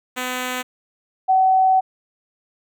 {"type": "tone pair in turn", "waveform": ["5% pulse", "sine"], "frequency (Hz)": [252.4, 756.3], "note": ["B3", "F#5"], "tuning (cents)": [38, 38], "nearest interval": "octave + perfect fifth", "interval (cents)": 1900, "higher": "second", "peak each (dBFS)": -12, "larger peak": "neither", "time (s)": [[0.16, 0.63], [1.28, 1.81]], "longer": "second", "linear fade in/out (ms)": 20, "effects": []}